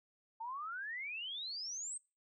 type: exponential sweep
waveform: sine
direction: up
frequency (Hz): 880 to 8500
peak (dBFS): -40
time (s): 0.4-1.98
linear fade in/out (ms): 10
effects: noise-tail reverb RT60 0.3 s tail -24 dB re dry